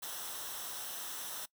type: noise with comb filter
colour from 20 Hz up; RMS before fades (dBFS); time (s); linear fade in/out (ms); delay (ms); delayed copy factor
white; -42; 0.02-1.46; 10; 0.43; -0.6
effects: noise-tail reverb RT60 0.1 s tail -22 dB re dry